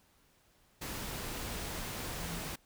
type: tone in noise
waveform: sine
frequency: 169 Hz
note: E3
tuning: 43 cents sharp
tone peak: -43 dBFS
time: 2.2-2.42 s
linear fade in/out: 10 ms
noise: pink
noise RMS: -40 dBFS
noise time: 0.81-2.56 s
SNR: -6 dB
effects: pink hiss -68 dBFS RMS until 2.65 s